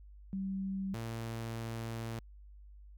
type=tone pair in turn; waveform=sine / sawtooth; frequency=192.7 / 114.31 Hz; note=G3 / A#2; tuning=-29 / -33 cents; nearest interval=major sixth; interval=904 cents; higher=first; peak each=-34 / -34 dBFS; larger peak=neither; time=0.33-0.94 / 0.94-2.19 s; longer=second; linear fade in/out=0 ms; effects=added 50 Hz sine -51 dBFS peak until 2.97 s